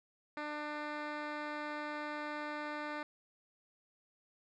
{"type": "tone with low-pass filter", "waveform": "10% pulse", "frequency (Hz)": 298.6, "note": "D4", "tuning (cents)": 29, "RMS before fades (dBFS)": -41, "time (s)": [0.37, 3.03], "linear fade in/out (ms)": 2, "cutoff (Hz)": 2800, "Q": 1.2, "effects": []}